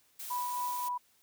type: noise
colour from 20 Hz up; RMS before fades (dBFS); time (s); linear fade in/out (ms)
blue; -42; 0.19-0.89; 10
type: tone with tremolo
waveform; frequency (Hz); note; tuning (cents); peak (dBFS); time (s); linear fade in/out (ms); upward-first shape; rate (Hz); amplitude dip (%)
sine; 984; B5; -7; -31; 0.3-0.98; 10; triangle; 3.7; 30
effects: white hiss -68 dBFS RMS until 1.22 s